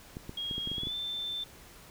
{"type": "clicks", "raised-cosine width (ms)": 3, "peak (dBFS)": -26, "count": 9, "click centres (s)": [0.169, 0.294, 0.512, 0.581, 0.674, 0.716, 0.782, 0.834, 0.871]}
{"type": "tone with pitch glide", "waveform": "sine", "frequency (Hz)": [3274, 3550], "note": ["G#7", "A7"], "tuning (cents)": [-25, 15], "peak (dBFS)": -33, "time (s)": [0.37, 1.44], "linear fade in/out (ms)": 5, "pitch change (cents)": 140, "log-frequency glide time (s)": [0.74, 0.94]}
{"effects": ["pink hiss -53 dBFS RMS until 1.9 s"]}